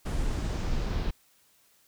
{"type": "noise with low-pass filter sweep", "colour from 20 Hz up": "brown", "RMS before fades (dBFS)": -29, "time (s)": [0.05, 1.11], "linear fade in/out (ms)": 10, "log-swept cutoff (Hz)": [10000, 4300], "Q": 1.5, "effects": ["white hiss -64 dBFS RMS until 1.87 s"]}